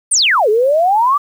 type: exponential two-way sweep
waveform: sine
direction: down then up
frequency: 9950 to 409.4 to 1194 Hz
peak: -9 dBFS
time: 0.11-1.18 s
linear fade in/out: 10 ms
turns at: 0.49 s
effects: 7-bit